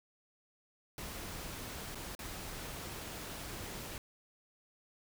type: noise with dropouts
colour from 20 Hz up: pink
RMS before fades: -44 dBFS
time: 0.98-3.98 s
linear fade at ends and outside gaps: 1 ms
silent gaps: 1.948-1.954 / 2.151-2.191 s
effects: none